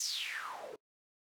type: noise with band-pass filter sweep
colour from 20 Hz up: white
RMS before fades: -40 dBFS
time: 0-0.76 s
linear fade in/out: 5 ms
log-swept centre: 6600 to 400 Hz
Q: 6.6
effects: noise-tail reverb RT60 0.1 s tail -24 dB re dry